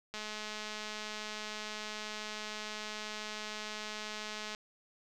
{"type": "click train", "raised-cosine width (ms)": 0.2, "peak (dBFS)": -24, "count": 940, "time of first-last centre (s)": [0.14, 4.548], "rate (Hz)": 213, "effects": []}